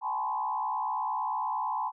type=tone with frequency modulation; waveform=sine; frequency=932.3 Hz; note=A#5; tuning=in tune; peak=-28 dBFS; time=0.01-1.92 s; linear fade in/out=50 ms; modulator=64.4 Hz; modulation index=1.9; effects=none